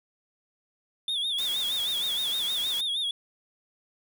triangle tone with vibrato, 3499 Hz, A7, 10 cents flat, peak -25 dBFS, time 1.08-3.11 s, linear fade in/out 2 ms, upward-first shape sine, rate 6.4 Hz, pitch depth 110 cents each way
white noise, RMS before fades -39 dBFS, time 1.38-2.81 s, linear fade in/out 5 ms
effects none

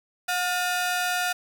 sawtooth ring-modulated tone, 1075 Hz, C6, 47 cents sharp, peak -17 dBFS, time 0.28-1.33 s, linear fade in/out 10 ms, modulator 352 Hz, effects 8-bit

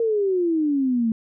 sine exponential sweep, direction down, 466.2 to 220 Hz, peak -18 dBFS, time 0-1.12 s, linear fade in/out 2 ms, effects none

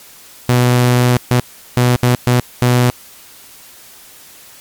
sawtooth tone bursts at uneven times, 123.47 Hz, B2, in tune, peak -5 dBFS, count 6, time 0.49-1.17 / 1.31-1.4 / 1.77-1.96 / 2.03-2.15 / 2.27-2.4 / 2.62-2.9 s, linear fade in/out 0 ms, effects white hiss -40 dBFS RMS until 4.6 s + MP3 96 kbps

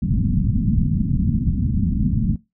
white low-pass noise, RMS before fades -19 dBFS, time 0.02-2.36 s, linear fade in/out 5 ms, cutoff 230 Hz, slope 48 dB/octave, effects noise-tail reverb RT60 0.2 s tail -19 dB re dry

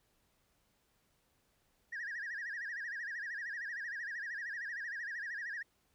sine tone with vibrato, 1760 Hz, A6, in tune, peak -37 dBFS, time 1.92-5.63 s, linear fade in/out 10 ms, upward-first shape sine, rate 13 Hz, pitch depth 160 cents each way, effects tanh soft clip ceiling -36 dBFS + pink hiss -75 dBFS RMS until 5.94 s

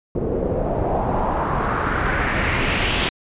pink noise with low-pass filter sweep, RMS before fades -21 dBFS, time 0.15-3.09 s, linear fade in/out 2 ms, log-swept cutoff 420 to 3300 Hz, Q 2.6, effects resampled to 8000 Hz

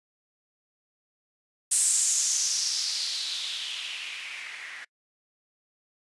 violet noise with low-pass filter sweep, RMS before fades -29 dBFS, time 1.71-4.85 s, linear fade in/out 10 ms, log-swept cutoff 8700 to 1800 Hz, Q 3.9, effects noise-tail reverb RT60 0.1 s tail -26 dB re dry + resampled to 24000 Hz

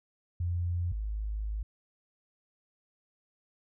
sine tone pair in turn, 87.3 / 52.64 Hz, F2 / G#1, 0 / +24 cents, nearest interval major sixth, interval 876 cents, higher first, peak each -28 / -31 dBFS, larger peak first, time 0.4-0.92 / 0.92-1.63 s, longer second, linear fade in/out 5 ms, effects none

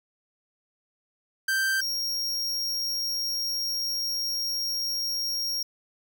45% pulse tone pair in turn, 1566 / 5581 Hz, G6 / F8, -2 / -2 cents, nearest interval octave + minor seventh, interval 2200 cents, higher second, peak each -23 / -27 dBFS, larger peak first, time 1.48-1.81 / 1.81-5.63 s, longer second, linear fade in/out 5 ms, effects none

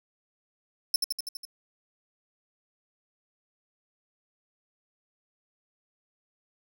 sawtooth tone with echo, 5300 Hz, E8, 9 cents sharp, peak -18 dBFS, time 0.94-0.96 s, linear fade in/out 2 ms, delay 82 ms, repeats 6, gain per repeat -3 dB, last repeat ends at 1.452 s, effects none

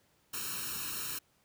white noise with comb filter, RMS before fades -38 dBFS, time 0.33-1.19 s, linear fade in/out 10 ms, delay 0.73 ms, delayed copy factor +0.95, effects pink hiss -70 dBFS RMS until 1.44 s + high-pass 60 Hz 12 dB/octave

